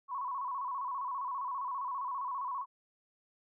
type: tone with vibrato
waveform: sine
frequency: 1046.5 Hz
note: C6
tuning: in tune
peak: -34 dBFS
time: 0.08-2.66 s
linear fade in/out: 50 ms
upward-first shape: square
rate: 15 Hz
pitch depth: 90 cents each way
effects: none